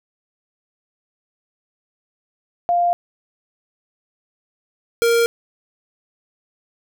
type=tone pair in turn; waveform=sine / square; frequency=698.5 / 466.2 Hz; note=F5 / A#4; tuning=0 / 0 cents; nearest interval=perfect fifth; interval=700 cents; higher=first; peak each=-14 dBFS; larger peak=neither; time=2.69-2.93 / 5.02-5.26 s; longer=neither; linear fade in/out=0 ms; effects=none